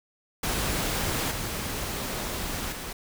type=noise with level steps; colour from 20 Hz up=pink; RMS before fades=-28 / -32 / -36 dBFS; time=0.43-2.93 s; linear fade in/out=5 ms; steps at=1.31 / 2.72 s; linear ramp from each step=5 ms; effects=none